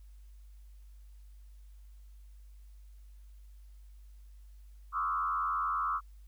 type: tone with frequency modulation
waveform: sine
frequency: 1213 Hz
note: D#6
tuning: 44 cents flat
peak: -29 dBFS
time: 4.92-6.01 s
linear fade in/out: 50 ms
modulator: 84.5 Hz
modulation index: 1.6
effects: added 50 Hz sine -50 dBFS peak until 6.27 s + white hiss -73 dBFS RMS until 6.27 s